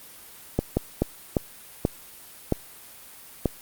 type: slowing click train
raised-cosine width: 2 ms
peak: -7 dBFS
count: 7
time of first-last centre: 0.59-3.457 s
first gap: 180 ms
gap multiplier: 1.39
effects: white hiss -46 dBFS RMS until 3.61 s + Opus 32 kbps